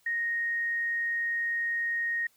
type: tone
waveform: sine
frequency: 1865 Hz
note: A#6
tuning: in tune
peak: -27 dBFS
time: 0.06-2.27 s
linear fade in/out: 5 ms
effects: white hiss -66 dBFS RMS until 2.36 s